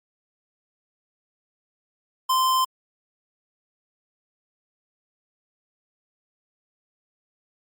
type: tone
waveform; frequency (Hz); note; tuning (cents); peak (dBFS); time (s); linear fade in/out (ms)
square; 1038; C6; -14; -19; 2.29-2.65; 10
effects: Opus 48 kbps